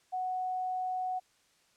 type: tone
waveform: sine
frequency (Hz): 740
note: F#5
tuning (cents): 0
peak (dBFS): -31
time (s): 0.12-1.2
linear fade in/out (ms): 20
effects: white hiss -68 dBFS RMS until 1.76 s + low-pass 8000 Hz 12 dB/octave